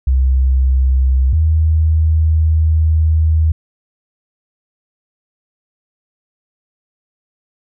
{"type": "tone pair in turn", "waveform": "sine", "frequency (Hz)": [65.41, 79.19], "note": ["C2", "D#2"], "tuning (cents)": [0, 31], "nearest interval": "minor third", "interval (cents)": 331, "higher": "second", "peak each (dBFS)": -9, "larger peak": "neither", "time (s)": [[0.07, 1.33], [1.33, 3.52]], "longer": "second", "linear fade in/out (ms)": 5, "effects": []}